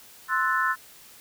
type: chord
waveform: sine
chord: F# half-diminished seventh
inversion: second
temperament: equal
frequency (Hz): 1046.5 / 1318.5 / 1480 / 1760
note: C6 / E6 / F#6 / A6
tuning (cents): 0 / 0 / 0 / 0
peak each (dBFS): -27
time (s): 0.28-0.76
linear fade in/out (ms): 50
effects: white hiss -50 dBFS RMS until 1.2 s